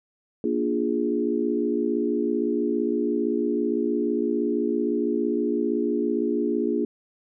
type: chord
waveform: sine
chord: Bb dominant seventh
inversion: none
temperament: equal with one note detuned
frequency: 236.1 / 293.7 / 349.2 / 415.3 Hz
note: Bb3 / D4 / F4 / Ab4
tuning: +22 / 0 / 0 / 0 cents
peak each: -27 dBFS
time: 0.44-6.85 s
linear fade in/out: 2 ms
effects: none